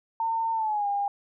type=tone with pitch glide; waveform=sine; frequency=906 to 807.2 Hz; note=A#5 to G#5; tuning=-50 to -49 cents; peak=-24 dBFS; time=0.2-1.08 s; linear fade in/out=2 ms; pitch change=-199 cents; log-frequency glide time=0.54-0.87 s; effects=none